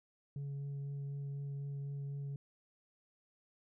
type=tone with vibrato; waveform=sine; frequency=140.5 Hz; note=C#3; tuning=24 cents sharp; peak=-36 dBFS; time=0.36-2.36 s; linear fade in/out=2 ms; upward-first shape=triangle; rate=4 Hz; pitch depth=11 cents each way; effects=tanh soft clip ceiling -38 dBFS